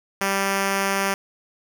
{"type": "tone", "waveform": "5% pulse", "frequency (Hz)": 196, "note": "G3", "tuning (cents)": 0, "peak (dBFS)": -9, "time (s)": [0.21, 1.14], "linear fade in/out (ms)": 2, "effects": ["8-bit"]}